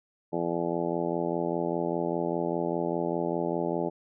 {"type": "harmonic tone", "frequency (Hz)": 85, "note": "F2", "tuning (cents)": -46, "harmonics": [2, 3, 4, 5, 6, 7, 8, 9, 10], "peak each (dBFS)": [-35, -36, -32, -33, -38, -34, -41, -39, -38], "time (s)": [0.32, 3.9], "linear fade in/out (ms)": 20, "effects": []}